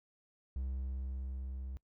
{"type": "tone with level ramp", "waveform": "triangle", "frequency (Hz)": 65.41, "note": "C2", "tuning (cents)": 0, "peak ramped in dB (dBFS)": [-33, -38], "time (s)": [0.56, 1.77], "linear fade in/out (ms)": 0, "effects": ["noise-tail reverb RT60 0.1 s tail -23 dB re dry"]}